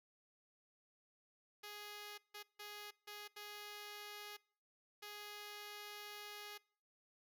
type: tone bursts at uneven times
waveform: 5% pulse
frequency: 415.3 Hz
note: G#4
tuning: in tune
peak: -38 dBFS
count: 6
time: 1.63-2.18 / 2.34-2.43 / 2.59-2.91 / 3.07-3.28 / 3.36-4.37 / 5.02-6.58 s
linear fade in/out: 10 ms
effects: noise-tail reverb RT60 0.5 s tail -24 dB re dry